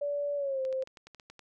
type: tone with pitch glide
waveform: sine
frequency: 576 to 525.2 Hz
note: D5 to C5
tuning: -34 to +6 cents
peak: -29 dBFS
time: 0.01-0.84 s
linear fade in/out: 10 ms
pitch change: -160 cents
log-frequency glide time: 0.36-0.61 s
type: clicks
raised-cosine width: 0.2 ms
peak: -32 dBFS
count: 10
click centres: 0.651 / 0.727 / 0.824 / 0.874 / 0.972 / 1.07 / 1.147 / 1.198 / 1.3 / 1.393 s
effects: none